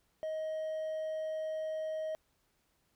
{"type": "tone with hard clipping", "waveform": "triangle", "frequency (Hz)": 629, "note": "D#5", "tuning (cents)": 19, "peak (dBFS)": -35, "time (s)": [0.23, 2.15], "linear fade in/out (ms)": 0, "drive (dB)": 5, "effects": ["pink hiss -75 dBFS RMS until 2.95 s"]}